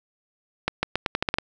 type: accelerating click train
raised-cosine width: 0.3 ms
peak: -6 dBFS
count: 9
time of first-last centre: 0.68-1.385 s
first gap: 150 ms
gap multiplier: 0.84
effects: none